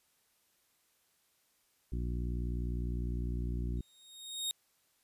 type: harmonic tone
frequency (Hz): 59.9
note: A#1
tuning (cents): +48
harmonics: 1 / 2 / 3 / 4 / 5 / 6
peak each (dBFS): -34 / -40 / -44 / -46 / -48 / -50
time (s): 1.92-3.81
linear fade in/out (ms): 5
type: tone with exponential growth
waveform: sawtooth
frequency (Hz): 3729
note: A#7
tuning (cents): 0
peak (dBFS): -28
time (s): 3.77-4.51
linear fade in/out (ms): 0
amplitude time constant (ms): 160
effects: white hiss -73 dBFS RMS until 5.03 s + resampled to 32000 Hz